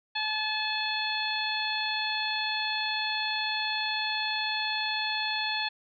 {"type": "harmonic tone", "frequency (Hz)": 862, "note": "A5", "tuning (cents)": -36, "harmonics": [1, 2, 3, 4, 5], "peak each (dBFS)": [-34, -34, -34, -34, -34], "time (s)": [0.15, 5.69], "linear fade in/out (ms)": 10, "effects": []}